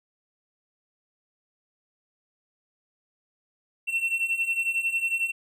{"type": "beating tone pair", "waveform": "triangle", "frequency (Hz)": [2699, 2710], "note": ["E7", "E7"], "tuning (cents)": [40, 47], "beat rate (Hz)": 11, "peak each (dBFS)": [-28, -24], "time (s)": [3.87, 5.32], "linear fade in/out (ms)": 20, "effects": []}